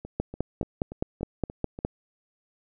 two click trains, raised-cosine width 2 ms, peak -12 / -24 dBFS, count 9 / 7, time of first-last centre 0.2-1.849 / 0.05-1.789 s, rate 4.85 / 3.45 Hz, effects none

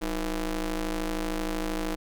sawtooth ring-modulated tone, 169.5 Hz, E3, 49 cents sharp, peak -21 dBFS, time 0.01-1.96 s, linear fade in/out 20 ms, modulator 143 Hz, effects none

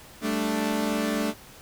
sawtooth chord, G suspended second, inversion none, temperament equal, 196 / 220 / 293.7 Hz, G3 / A3 / D4, 0 / 0 / 0 cents, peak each -29 / -23 / -25 dBFS, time 0.21-1.34 s, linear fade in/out 50 ms, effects pink hiss -48 dBFS RMS until 1.61 s

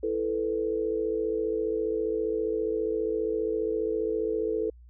sine chord, E suspended fourth, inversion none, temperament just, 329.6 / 439.5 / 494.4 Hz, E4 / A4 / B4, 0 / -2 / +2 cents, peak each -33 / -27 / -33 dBFS, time 0.03-4.7 s, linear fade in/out 5 ms, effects added 60 Hz sine -48 dBFS peak until 4.89 s

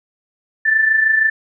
sine tone pair together, 1740.7 / 1767 Hz, A6 / A6, -19 / +7 cents, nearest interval unison, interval 26 cents, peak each -20 / -12 dBFS, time 0.65-1.3 s, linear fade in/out 10 ms, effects none

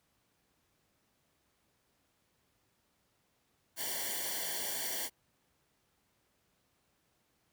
white noise with comb filter, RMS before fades -37 dBFS, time 3.76-5.1 s, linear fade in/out 50 ms, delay 0.78 ms, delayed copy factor -0.95, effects pink hiss -75 dBFS RMS until 7.52 s + high-pass 60 Hz 12 dB/octave

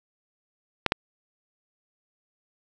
clicks, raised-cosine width 0.3 ms, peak -4 dBFS, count 2, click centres 0.863 / 0.921 s, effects none

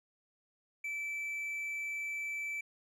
triangle tone, 2319 Hz, D7, 22 cents flat, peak -34 dBFS, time 0.84-2.61 s, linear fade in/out 5 ms, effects none

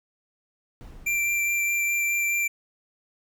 brown noise with exponential decay, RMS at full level -41 dBFS, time 0.81-2.42 s, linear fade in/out 0 ms, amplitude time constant 350 ms
square tone with vibrato, 2359 Hz, D7, 7 cents sharp, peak -23 dBFS, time 1.06-2.48 s, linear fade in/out 10 ms, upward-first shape sine, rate 4.8 Hz, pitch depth 9 cents each way
effects none

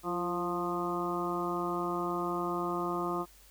harmonic tone with a mistuned harmonic, 176.2 Hz, F3, 16 cents sharp, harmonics 1 / 2 / 3 / 4 / 5 / 6 / 7, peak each -39 / -34 / -44 / -39 / -43 / -38 / -37 dBFS, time 0.03-3.26 s, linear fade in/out 50 ms, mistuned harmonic 2, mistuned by -31 cents, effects added 50 Hz sine -59 dBFS peak until 3.5 s + white hiss -59 dBFS RMS until 3.5 s

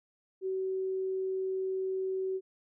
sine tone, 378.8 Hz, F#4, 41 cents sharp, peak -30 dBFS, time 0.41-2.41 s, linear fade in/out 50 ms, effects none

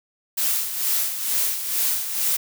blue noise with tremolo, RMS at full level -21 dBFS, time 0.37-2.37 s, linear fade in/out 10 ms, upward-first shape sine, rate 2.2 Hz, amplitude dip 60%, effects none

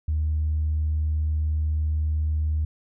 sine tone, 77 Hz, D#2, 17 cents flat, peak -20 dBFS, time 0.08-2.65 s, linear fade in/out 5 ms, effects tanh soft clip ceiling -17 dBFS

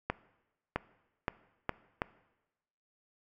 accelerating click train, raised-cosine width 0.5 ms, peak -15 dBFS, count 5, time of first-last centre 0.1-2.019 s, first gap 660 ms, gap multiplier 0.79, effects noise-tail reverb RT60 1.0 s tail -19 dB re dry

